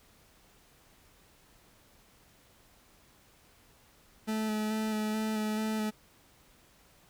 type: tone with vibrato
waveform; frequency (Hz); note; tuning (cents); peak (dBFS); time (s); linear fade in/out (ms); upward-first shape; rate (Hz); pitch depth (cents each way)
40% pulse; 216.2; A3; -30; -29; 4.27-5.91; 20; square; 2.3; 14
effects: pink hiss -62 dBFS RMS until 7.09 s

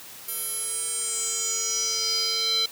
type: tone with band-pass filter sweep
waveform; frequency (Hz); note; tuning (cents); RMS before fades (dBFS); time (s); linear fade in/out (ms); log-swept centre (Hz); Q
square; 450; A4; +39; -27; 0.28-2.66; 5; 12000 to 3900; 6.7
effects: white hiss -43 dBFS RMS until 2.71 s + high-pass 60 Hz 12 dB/octave

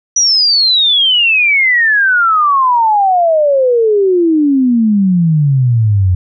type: exponential sweep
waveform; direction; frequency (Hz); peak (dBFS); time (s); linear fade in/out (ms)
sine; down; 5920 to 88.6; -7; 0.16-6.15; 5
effects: none

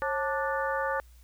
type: harmonic tone with a mistuned harmonic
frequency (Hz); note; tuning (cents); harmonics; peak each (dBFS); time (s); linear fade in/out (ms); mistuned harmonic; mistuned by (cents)
293.7; D4; 0; 2 / 3 / 4 / 5 / 6; -31 / -33 / -34 / -35 / -36; 0.02-1; 0; 2; -140
effects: added 60 Hz sine -51 dBFS peak until 1.23 s + white hiss -64 dBFS RMS until 1.23 s

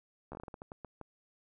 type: slowing click train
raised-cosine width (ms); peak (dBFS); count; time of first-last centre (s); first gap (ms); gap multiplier
1; -30; 12; 0.32-1.013; 13; 1.29
effects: none

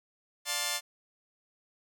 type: chord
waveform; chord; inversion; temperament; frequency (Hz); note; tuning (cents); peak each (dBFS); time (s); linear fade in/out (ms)
5% pulse; D minor seventh; none; just; 587.3 / 704.8 / 881 / 1057.2; D5 / F5 / A5 / C6; 0 / +16 / +2 / +18; -26; 0.45-0.81; 50
effects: none

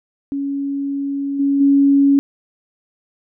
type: tone with level steps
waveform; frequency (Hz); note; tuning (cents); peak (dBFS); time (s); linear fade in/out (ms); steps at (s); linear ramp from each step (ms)
sine; 279; C#4; +11; -19 / -13 / -9; 0.32-2.19; 0; 1.39 / 1.6; 10
effects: none

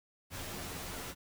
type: noise with comb filter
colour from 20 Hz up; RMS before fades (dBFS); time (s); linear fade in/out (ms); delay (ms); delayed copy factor
pink; -42; 0.3-1.15; 50; 11; +0.65
effects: none

